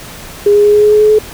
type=tone with pitch steps; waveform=sine; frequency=410 / 412.6 / 415.2 / 417.9 / 420.6 / 423.2 / 425.9 / 428.6 Hz; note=G#4 / G#4 / G#4 / G#4 / G#4 / G#4 / G#4 / A4; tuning=-22 / -11 / 0 / +11 / +22 / +33 / +44 / -45 cents; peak=-4 dBFS; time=0.46-1.188 s; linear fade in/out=5 ms; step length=91 ms; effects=pink hiss -30 dBFS RMS until 1.33 s